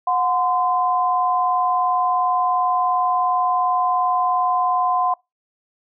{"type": "tone pair together", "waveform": "sine", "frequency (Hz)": [728.2, 1029], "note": ["F#5", "C6"], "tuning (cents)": [-28, -29], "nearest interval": "tritone", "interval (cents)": 599, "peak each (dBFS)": -19, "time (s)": [0.07, 5.14], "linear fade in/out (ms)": 5, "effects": ["noise-tail reverb RT60 0.2 s tail -24 dB re dry"]}